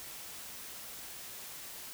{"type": "silence", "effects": ["white hiss -46 dBFS RMS until 1.93 s"]}